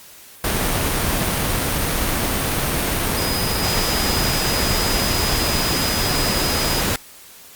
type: tone in noise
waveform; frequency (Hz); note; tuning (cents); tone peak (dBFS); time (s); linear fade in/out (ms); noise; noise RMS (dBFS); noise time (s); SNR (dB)
sine; 4978; D#8; 0; -25; 3.17-6.81; 2; pink; -20; 0.44-6.96; -8
effects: white hiss -43 dBFS RMS until 7.55 s + Opus 48 kbps